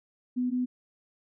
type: tone pair in turn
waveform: sine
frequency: 249.2 / 250.2 Hz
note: B3 / B3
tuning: +16 / +23 cents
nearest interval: unison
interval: 7 cents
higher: second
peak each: -25 dBFS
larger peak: neither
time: 0.36-0.51 / 0.51-0.66 s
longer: neither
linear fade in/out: 20 ms
effects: none